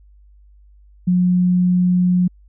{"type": "tone", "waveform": "sine", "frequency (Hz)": 180, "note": "F#3", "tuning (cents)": -47, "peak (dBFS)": -12, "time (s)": [1.07, 2.28], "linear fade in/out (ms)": 10, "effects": ["added 50 Hz sine -45 dBFS peak until 2.48 s"]}